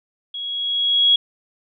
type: tone with level ramp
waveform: sine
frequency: 3322 Hz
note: G#7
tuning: in tune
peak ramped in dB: -27 to -10 dBFS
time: 0.34-1.16 s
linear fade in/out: 5 ms
effects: none